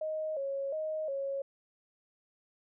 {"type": "tone with vibrato", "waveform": "sine", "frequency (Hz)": 586, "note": "D5", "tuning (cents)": -4, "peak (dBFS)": -32, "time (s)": [0.01, 1.42], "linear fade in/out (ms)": 5, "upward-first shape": "square", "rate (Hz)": 1.4, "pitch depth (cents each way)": 110, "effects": []}